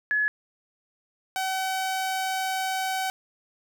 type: tone pair in turn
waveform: sine / sawtooth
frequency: 1700 / 759.3 Hz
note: G#6 / F#5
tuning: +40 / +45 cents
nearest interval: octave + major second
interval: 1395 cents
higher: first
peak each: -21 / -22 dBFS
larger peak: first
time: 0.11-0.28 / 1.36-3.1 s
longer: second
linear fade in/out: 0 ms
effects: none